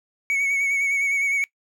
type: tone with vibrato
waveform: triangle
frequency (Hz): 2230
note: C#7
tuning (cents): +10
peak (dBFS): -18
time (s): 0.3-1.44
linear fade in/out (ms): 0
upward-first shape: sine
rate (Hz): 9.8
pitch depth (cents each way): 35
effects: noise-tail reverb RT60 0.1 s tail -20 dB re dry